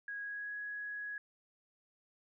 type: tone with pitch glide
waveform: sine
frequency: 1650 to 1671.1 Hz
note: G#6 to G#6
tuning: -12 to +10 cents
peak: -39 dBFS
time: 0.08-1.18 s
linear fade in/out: 2 ms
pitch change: +22 cents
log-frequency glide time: 0.2-0.55 s
effects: none